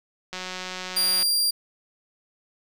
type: click train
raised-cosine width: 0.2 ms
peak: -16 dBFS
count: 166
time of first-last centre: 0.33-1.227 s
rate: 184 Hz
type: tone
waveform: sawtooth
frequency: 4763 Hz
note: D8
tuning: 24 cents sharp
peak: -17 dBFS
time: 0.96-1.51 s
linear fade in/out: 10 ms
effects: none